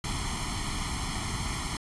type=noise with comb filter; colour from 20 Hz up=pink; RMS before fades=-32 dBFS; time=0.04-1.77 s; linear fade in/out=2 ms; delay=0.94 ms; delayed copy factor=+0.95; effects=resampled to 24000 Hz